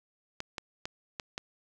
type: clicks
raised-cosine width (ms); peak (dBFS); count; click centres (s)
0.2; -18; 5; 0.404 / 0.582 / 0.855 / 1.198 / 1.379
effects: none